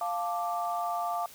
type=chord; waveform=sine; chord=D minor; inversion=first; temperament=equal; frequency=698.5 / 880 / 1174.7 Hz; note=F5 / A5 / D6; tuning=0 / 0 / 0 cents; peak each=-31 / -36 / -34 dBFS; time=0.01-1.26 s; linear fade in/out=2 ms; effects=white hiss -51 dBFS RMS until 1.34 s